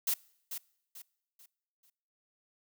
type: noise with echo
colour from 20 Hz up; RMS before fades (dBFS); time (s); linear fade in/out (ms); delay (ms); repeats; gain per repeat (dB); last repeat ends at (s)
blue; -30; 0.07-0.14; 5; 440; 4; -9; 1.9
effects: noise-tail reverb RT60 0.8 s tail -24 dB re dry